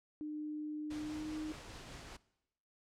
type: tone with pitch glide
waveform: sine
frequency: 302.5 to 308.9 Hz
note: D#4 to D#4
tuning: -49 to -12 cents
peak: -39 dBFS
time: 0.21-1.52 s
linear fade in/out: 0 ms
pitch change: +37 cents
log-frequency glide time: 0.98-1.29 s
type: noise with tremolo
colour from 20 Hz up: pink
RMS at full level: -49 dBFS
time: 0.9-2.17 s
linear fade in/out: 10 ms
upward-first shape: triangle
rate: 5 Hz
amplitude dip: 25%
effects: noise-tail reverb RT60 0.9 s tail -21 dB re dry + low-pass 7000 Hz 12 dB/octave